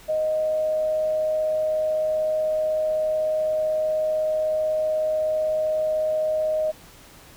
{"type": "tone with amplitude modulation", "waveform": "sine", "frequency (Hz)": 622.3, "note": "D#5", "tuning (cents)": 0, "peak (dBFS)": -19, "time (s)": [0.08, 6.72], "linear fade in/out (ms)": 20, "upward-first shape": "sine", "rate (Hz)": 116, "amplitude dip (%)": 25, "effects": ["pink hiss -48 dBFS RMS until 7.36 s"]}